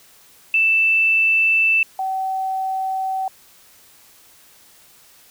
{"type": "tone pair in turn", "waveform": "sine", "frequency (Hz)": [2651, 763.1], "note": ["E7", "G5"], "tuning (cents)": [9, -47], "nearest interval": "octave + minor seventh", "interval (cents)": 2156, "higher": "first", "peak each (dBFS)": [-13, -20], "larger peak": "first", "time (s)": [[0.54, 1.83], [1.99, 3.28]], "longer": "neither", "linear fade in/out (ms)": 2, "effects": ["white hiss -50 dBFS RMS until 5.3 s"]}